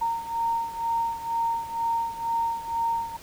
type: beating tone pair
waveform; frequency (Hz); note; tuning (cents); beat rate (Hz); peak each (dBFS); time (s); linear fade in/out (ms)
sine; 921 / 923.1; A#5 / A#5; -21 / -17; 2.1; -26 / -30; 0.01-3.17; 10
effects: pink hiss -47 dBFS RMS until 3.22 s